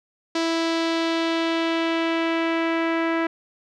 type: tone with low-pass filter sweep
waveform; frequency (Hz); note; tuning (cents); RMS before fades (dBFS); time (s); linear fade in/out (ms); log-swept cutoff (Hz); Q
sawtooth; 329.6; E4; 0; -23; 0.35-3.27; 5; 5000 to 2000; 1.7
effects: none